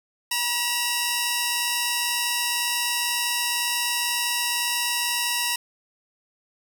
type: tone pair together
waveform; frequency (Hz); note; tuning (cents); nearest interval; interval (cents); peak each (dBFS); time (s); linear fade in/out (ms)
10% pulse; 961 / 2717; B5 / F7; -48 / -48; octave + tritone; 1800; -17; 0.31-5.56; 5
effects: none